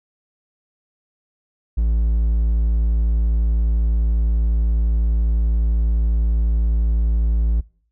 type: tone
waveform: triangle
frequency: 55.9 Hz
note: A1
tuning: 28 cents sharp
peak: -13 dBFS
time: 1.77-7.61 s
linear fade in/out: 10 ms
effects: noise-tail reverb RT60 0.5 s tail -23 dB re dry